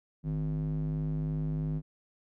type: tone with band-pass filter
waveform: square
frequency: 51.5 Hz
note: G#1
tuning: 14 cents flat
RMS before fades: -32 dBFS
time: 0.23-1.82 s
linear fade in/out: 50 ms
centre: 180 Hz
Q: 4
effects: none